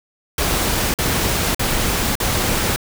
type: noise bursts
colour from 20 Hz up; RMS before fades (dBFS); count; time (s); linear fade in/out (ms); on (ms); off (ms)
pink; -19; 4; 0.38-2.761; 2; 560; 47
effects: none